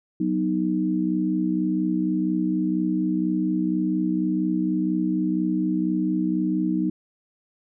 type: chord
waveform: sine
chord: B major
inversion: second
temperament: equal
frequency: 185 / 246.9 / 311.1 Hz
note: F#3 / B3 / D#4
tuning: 0 / 0 / 0 cents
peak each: -25 / -28 / -23 dBFS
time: 0.2-6.9 s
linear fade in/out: 5 ms
effects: none